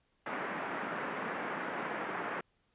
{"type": "band-pass noise", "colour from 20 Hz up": "white", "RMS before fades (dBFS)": -38, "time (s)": [0.26, 2.41], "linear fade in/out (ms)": 5, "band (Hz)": [170, 1800], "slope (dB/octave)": 24, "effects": ["pink hiss -75 dBFS RMS until 2.74 s", "resampled to 8000 Hz"]}